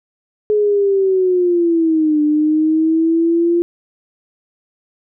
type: linear two-way sweep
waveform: sine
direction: down then up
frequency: 424.6 to 298.3 to 345.6 Hz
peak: -11 dBFS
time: 0.5-3.62 s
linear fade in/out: 0 ms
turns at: 2.22 s
effects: none